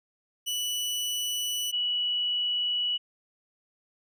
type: tone pair in turn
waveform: sawtooth / sine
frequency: 2960 / 2941 Hz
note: F#7 / F#7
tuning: 0 / -11 cents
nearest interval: unison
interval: 11 cents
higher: first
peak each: -25 dBFS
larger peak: neither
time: 0.46-1.72 / 1.72-2.98 s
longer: neither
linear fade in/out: 20 ms
effects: none